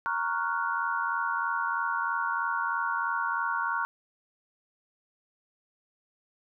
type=chord; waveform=sine; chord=Gb major seventh; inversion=first; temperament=equal; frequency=932.3 / 1108.7 / 1396.9 / 1480 Hz; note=Bb5 / Db6 / F6 / Gb6; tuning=0 / 0 / 0 / 0 cents; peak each=-32 / -32 / -32 / -33 dBFS; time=0.06-3.85 s; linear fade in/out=0 ms; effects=none